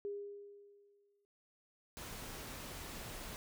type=tone with exponential decay; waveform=sine; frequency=405.8 Hz; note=G#4; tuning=40 cents flat; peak=-37 dBFS; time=0.05-1.25 s; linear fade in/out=0 ms; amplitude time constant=260 ms
type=noise; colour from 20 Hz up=pink; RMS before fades=-47 dBFS; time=1.97-3.36 s; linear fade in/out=0 ms
effects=none